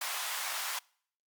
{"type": "high-pass noise", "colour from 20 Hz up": "pink", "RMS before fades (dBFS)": -36, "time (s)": [0.01, 0.79], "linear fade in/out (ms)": 5, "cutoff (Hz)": 820, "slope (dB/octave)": 24, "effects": ["noise-tail reverb RT60 0.6 s tail -26 dB re dry", "Opus 48 kbps"]}